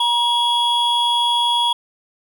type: tone pair together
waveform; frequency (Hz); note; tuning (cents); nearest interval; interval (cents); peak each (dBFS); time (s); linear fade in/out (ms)
triangle; 952 / 3342; A#5 / G#7; +36 / +10; octave + minor seventh; 2174; -16; 0-1.73; 5
effects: none

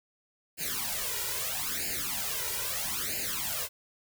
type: noise with flanger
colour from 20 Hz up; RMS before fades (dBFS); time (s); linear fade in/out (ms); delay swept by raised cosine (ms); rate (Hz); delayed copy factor
white; -33; 0.57-3.69; 50; 0.42 to 2.12; 0.77; +1
effects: none

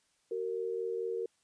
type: tone pair together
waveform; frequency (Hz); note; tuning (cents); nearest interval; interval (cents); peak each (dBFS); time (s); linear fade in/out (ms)
sine; 376 / 460.6; F#4 / A#4; +28 / -21; major third; 351; -37 / -34; 0.31-1.26; 5
effects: white hiss -73 dBFS RMS until 1.43 s + resampled to 22050 Hz

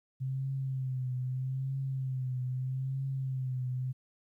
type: tone with vibrato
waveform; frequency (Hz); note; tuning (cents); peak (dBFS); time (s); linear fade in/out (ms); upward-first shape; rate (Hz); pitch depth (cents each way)
sine; 130.81; C3; 0; -31; 0.2-3.93; 20; triangle; 0.79; 63
effects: 12-bit

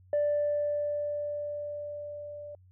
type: tone with level ramp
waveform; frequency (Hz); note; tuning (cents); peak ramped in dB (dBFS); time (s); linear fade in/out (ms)
sine; 587.3; D5; 0; -22 to -40; 0.13-2.55; 2
effects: tanh soft clip ceiling -21 dBFS + added 92 Hz sine -55 dBFS peak until 2.71 s

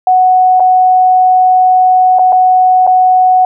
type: tone with dropouts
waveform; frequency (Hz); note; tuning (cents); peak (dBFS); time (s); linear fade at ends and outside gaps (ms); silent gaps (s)
sine; 740; F#5; 0; -4; 0.07-3.45; 2; 0.598-0.603 / 2.187-2.193 / 2.323-2.327 / 2.867-2.874
effects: none

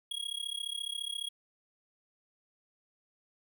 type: tone with amplitude modulation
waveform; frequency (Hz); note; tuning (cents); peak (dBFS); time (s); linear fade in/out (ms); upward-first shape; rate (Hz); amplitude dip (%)
square; 3300; G#7; -12; -32; 0.11-1.29; 5; sine; 34.5; 95
effects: 12-bit

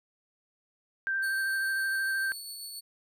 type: tone with vibrato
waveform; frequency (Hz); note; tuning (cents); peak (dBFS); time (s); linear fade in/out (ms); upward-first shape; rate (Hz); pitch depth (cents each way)
sine; 1571; G6; +3; -27; 1.07-2.32; 0; square; 13; 10
type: tone with tremolo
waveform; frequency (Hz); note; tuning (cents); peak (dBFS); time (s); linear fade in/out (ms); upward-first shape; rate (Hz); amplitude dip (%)
20% pulse; 4435; C#8; 0; -32; 1.22-2.81; 20; triangle; 7.2; 30
effects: none

